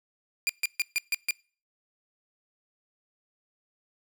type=tone bursts; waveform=sawtooth; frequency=2400 Hz; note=D7; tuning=37 cents sharp; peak=-20 dBFS; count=6; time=0.47-1.308 s; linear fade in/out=0 ms; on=23 ms; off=140 ms; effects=noise-tail reverb RT60 0.4 s tail -25 dB re dry